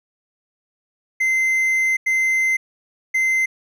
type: tone bursts at uneven times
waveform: triangle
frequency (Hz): 2071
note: C7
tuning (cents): -18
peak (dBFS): -14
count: 3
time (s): 1.2-1.97 / 2.06-2.57 / 3.14-3.46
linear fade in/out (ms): 10
effects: none